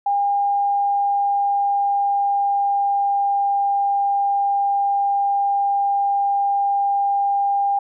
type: tone with pitch glide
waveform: sine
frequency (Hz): 806 to 800.9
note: G5 to G5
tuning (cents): +48 to +37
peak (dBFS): -16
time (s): 0.06-7.79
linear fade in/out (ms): 5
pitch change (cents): -11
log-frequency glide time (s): 0.31-3.57
effects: none